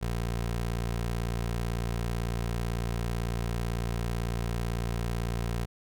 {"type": "tone", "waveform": "20% pulse", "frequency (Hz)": 58, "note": "A#1", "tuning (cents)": -8, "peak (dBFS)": -24, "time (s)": [0.01, 5.66], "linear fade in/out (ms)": 20, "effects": []}